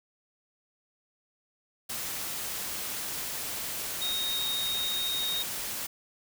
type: tone in noise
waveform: sine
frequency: 3729 Hz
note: A#7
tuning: in tune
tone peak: -29 dBFS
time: 4.01-5.43 s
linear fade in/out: 10 ms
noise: white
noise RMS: -35 dBFS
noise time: 1.89-5.87 s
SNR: +3 dB
effects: none